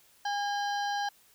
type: harmonic tone with a mistuned harmonic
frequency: 814 Hz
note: G#5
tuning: 35 cents flat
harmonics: 1 / 2 / 4 / 5 / 6 / 7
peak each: -30 / -36 / -42 / -44 / -46 / -47 dBFS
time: 0.25-1.09 s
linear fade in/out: 5 ms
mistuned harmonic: 4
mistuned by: -76 cents
effects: white hiss -62 dBFS RMS until 1.34 s